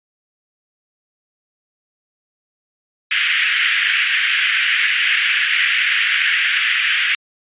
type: band-pass noise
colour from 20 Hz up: pink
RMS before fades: -17 dBFS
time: 3.11-7.15 s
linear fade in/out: 2 ms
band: 1600 to 3200 Hz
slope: 48 dB/octave
effects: resampled to 8000 Hz